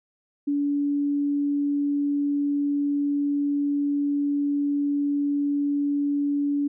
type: tone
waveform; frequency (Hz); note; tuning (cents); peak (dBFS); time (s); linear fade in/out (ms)
sine; 286.6; D4; -42; -21; 0.47-6.68; 10
effects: none